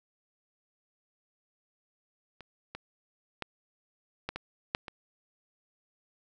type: clicks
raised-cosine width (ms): 0.3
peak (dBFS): -30 / -23 / -18 / -17 / -20 / -11 / -24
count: 7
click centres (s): 2.407 / 2.75 / 3.423 / 4.29 / 4.36 / 4.749 / 4.882
effects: none